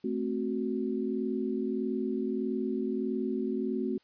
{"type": "chord", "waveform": "sine", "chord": "F# diminished", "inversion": "first", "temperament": "equal", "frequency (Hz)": [220, 261.6, 370], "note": ["A3", "C4", "F#4"], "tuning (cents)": [0, 0, 0], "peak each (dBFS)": -33, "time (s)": [0.04, 3.98], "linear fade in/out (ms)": 5, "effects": ["white hiss -68 dBFS RMS until 4.03 s", "resampled to 11025 Hz"]}